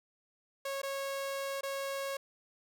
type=tone with dropouts; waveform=sawtooth; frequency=549 Hz; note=C#5; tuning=17 cents flat; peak=-31 dBFS; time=0.65-2.17 s; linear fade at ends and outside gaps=5 ms; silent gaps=0.818-0.831 / 1.61-1.632 s; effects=none